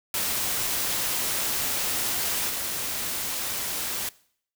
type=noise with level steps; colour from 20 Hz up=white; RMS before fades=-27 / -30 dBFS; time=0.14-4.09 s; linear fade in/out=2 ms; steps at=2.49 s; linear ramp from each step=5 ms; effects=noise-tail reverb RT60 0.6 s tail -21 dB re dry